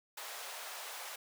pink high-pass noise, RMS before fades -45 dBFS, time 0.17-1.16 s, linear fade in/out 5 ms, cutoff 610 Hz, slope 24 dB/octave, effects none

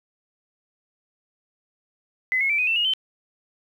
sine tone with pitch steps, 2028 / 2174 / 2330 / 2497 / 2676 / 2868 / 3074 Hz, B6 / C#7 / D7 / D#7 / E7 / F7 / G7, +45 / -34 / -14 / +6 / +25 / +45 / -35 cents, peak -19 dBFS, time 2.32-2.936 s, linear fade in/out 0 ms, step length 88 ms, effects 9-bit

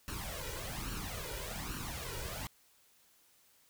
pink noise with flanger, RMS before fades -41 dBFS, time 0.08-2.47 s, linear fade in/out 0 ms, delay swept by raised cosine 0.7 to 2.1 ms, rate 1.2 Hz, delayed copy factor +0.7, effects white hiss -67 dBFS RMS until 3.69 s

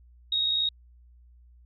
sine tone with amplitude modulation, 3759 Hz, A#7, 14 cents sharp, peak -21 dBFS, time 0.32-0.69 s, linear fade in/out 5 ms, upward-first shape sine, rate 60.6 Hz, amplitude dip 45%, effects added 60 Hz sine -52 dBFS peak until 1.65 s

